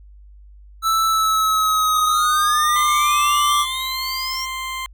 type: tone with pitch glide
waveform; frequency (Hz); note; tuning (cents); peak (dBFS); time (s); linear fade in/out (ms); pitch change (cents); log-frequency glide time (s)
square; 1318.5 to 1174.6; E6 to D6; 0 to 0; -16; 0.82-3.66; 50; -200; 1.06-3.25
type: exponential sweep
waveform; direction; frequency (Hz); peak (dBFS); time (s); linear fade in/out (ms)
square; up; 1181 to 5690; -26; 1.94-4.46; 20
type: tone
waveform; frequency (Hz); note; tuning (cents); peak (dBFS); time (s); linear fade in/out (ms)
20% pulse; 1046.5; C6; 0; -20; 2.76-4.86; 0
effects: added 50 Hz sine -41 dBFS peak until 4.93 s